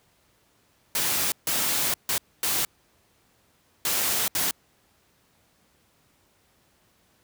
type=noise bursts at uneven times; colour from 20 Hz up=white; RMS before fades=-25 dBFS; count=6; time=0.95-1.32 / 1.47-1.94 / 2.09-2.18 / 2.43-2.65 / 3.85-4.28 / 4.35-4.51 s; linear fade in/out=2 ms; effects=pink hiss -64 dBFS RMS until 7.23 s + high-pass 60 Hz 12 dB/octave